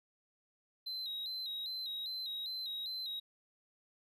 triangle tone with vibrato, 3941 Hz, B7, 4 cents flat, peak -37 dBFS, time 0.86-3.2 s, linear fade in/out 10 ms, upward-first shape square, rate 2.5 Hz, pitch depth 57 cents each way, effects none

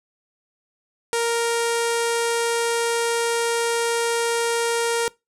sawtooth tone with low-pass filter, 466.2 Hz, A#4, in tune, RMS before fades -22 dBFS, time 1.13-5.08 s, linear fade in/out 0 ms, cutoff 9500 Hz, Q 2.2, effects noise-tail reverb RT60 0.2 s tail -22 dB re dry

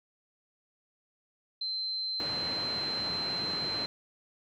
sine tone, 4100 Hz, C8, 36 cents flat, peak -31 dBFS, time 1.61-3.86 s, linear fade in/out 5 ms
pink band-pass noise, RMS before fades -40 dBFS, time 2.2-3.86 s, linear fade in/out 0 ms, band 140 to 3000 Hz, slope 12 dB/octave
effects none

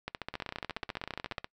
two click trains, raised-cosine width 0.3 ms, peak -19 / -21 dBFS, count 20 / 19, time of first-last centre 0.08-1.381 / 0.34-1.444 s, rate 14.6 / 16.3 Hz, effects noise-tail reverb RT60 0.1 s tail -24 dB re dry

